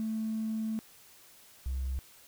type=tone pair in turn; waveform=triangle; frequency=220 / 65.41 Hz; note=A3 / C2; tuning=0 / 0 cents; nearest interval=octave + major sixth; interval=2100 cents; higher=first; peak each=-27 dBFS; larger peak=neither; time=0-0.79 / 1.66-1.99 s; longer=first; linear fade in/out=0 ms; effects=tanh soft clip ceiling -28 dBFS + white hiss -57 dBFS RMS until 2.27 s